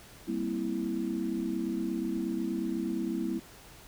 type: chord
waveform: sine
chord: C dominant seventh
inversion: second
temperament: equal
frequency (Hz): 196 / 233.1 / 261.6 / 329.6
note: G3 / Bb3 / C4 / E4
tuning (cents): 0 / 0 / 0 / 0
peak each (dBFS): -36 / -35 / -37 / -33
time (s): 0.27-3.4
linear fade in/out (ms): 20
effects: pink hiss -52 dBFS RMS until 3.87 s